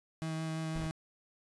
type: tone with vibrato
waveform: 35% pulse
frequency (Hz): 160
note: D#3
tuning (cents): +49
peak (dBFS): -33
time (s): 0.22-0.91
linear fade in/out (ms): 0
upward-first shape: sine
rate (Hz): 5.9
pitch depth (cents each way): 10
type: noise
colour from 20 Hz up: brown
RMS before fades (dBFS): -41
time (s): 0.75-0.87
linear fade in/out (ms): 5
effects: resampled to 24000 Hz